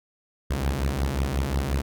sawtooth beating tone pair, 64.7 / 70.3 Hz, C2 / C#2, -19 / +25 cents, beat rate 5.6 Hz, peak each -23 / -22 dBFS, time 0.5-1.82 s, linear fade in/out 10 ms, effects none

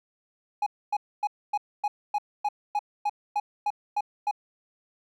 triangle tone bursts, 830.6 Hz, G#5, in tune, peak -21 dBFS, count 13, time 0.62-4.312 s, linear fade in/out 5 ms, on 44 ms, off 260 ms, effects none

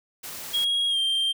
white noise, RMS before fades -37 dBFS, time 0.23-0.65 s, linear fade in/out 10 ms
triangle tone with pitch glide, 3291 to 3168 Hz, G#7 to G7, -16 to +18 cents, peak -20 dBFS, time 0.53-1.33 s, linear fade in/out 20 ms, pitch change -66 cents, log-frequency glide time 0.89-0.98 s
effects none

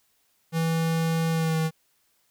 square tone with pitch glide, 163.6 to 160.05 Hz, E3 to D#3, -13 to +49 cents, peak -23 dBFS, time 0.52-1.71 s, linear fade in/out 50 ms, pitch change -38 cents, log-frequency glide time 1.31-1.58 s, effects white hiss -68 dBFS RMS until 2.3 s

